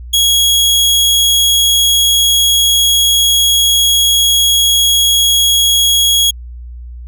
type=tone; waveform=sawtooth; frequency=3317 Hz; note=G#7; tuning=3 cents flat; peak=-5 dBFS; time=0.13-6.31 s; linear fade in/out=10 ms; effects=added 60 Hz sine -26 dBFS peak until 7.07 s